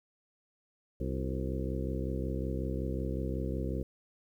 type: harmonic tone with a mistuned harmonic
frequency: 65.41 Hz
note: C2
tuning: in tune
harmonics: 1 / 2 / 3 / 4 / 5 / 6 / 7 / 8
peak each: -35 / -38 / -40 / -41 / -42 / -43 / -43 / -44 dBFS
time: 1-3.83 s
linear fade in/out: 5 ms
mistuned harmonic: 6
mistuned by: -77 cents
effects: 11-bit